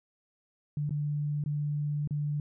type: tone with dropouts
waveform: sine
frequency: 147.3 Hz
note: D3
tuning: 6 cents sharp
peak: -28 dBFS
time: 0.77-2.4 s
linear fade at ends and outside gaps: 2 ms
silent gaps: 0.894-0.907 / 1.439-1.46 / 2.075-2.108 s
effects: none